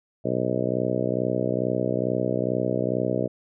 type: harmonic tone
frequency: 62.3 Hz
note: B1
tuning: 16 cents sharp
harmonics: 2 / 3 / 4 / 5 / 6 / 7 / 8 / 9 / 10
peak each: -31 / -31 / -31 / -31 / -31 / -31 / -31 / -31 / -31 dBFS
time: 0.24-3.28 s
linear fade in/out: 20 ms
effects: none